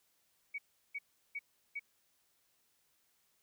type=tone bursts; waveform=sine; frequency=2253 Hz; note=C#7; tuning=28 cents sharp; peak=-37 dBFS; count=4; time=0.54-1.796 s; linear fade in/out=10 ms; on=44 ms; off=360 ms; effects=white hiss -75 dBFS RMS until 3.42 s